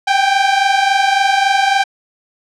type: tone pair together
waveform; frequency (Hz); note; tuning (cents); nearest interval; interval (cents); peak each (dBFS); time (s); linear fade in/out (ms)
sawtooth; 775 / 798.6; G5 / G5; -20 / +32; minor second; 52; -10; 0.07-1.84; 10
effects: low-pass 5000 Hz 12 dB/octave